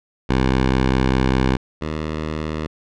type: tone pair in turn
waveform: 10% pulse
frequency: 65 / 77.7 Hz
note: C2 / D#2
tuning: -11 / -2 cents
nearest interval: minor third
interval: 309 cents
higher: second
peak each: -7 / -15 dBFS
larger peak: first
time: 0.29-1.57 / 1.81-2.67 s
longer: first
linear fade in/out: 10 ms
effects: low-pass 4000 Hz 12 dB/octave